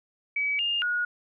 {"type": "tone with pitch steps", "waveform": "sine", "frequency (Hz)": [2280, 2821, 1448], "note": ["C#7", "F7", "F#6"], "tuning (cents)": [48, 17, -38], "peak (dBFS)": -24, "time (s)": [0.36, 1.05], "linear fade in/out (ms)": 5, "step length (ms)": 230, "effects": []}